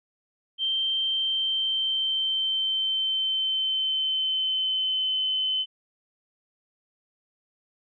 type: tone with pitch glide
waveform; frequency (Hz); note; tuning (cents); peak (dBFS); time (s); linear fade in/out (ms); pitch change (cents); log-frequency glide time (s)
sine; 3136 to 3050; G7 to G7; 0 to -48; -23; 0.58-5.66; 50; -48; 1.01-5.2
effects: none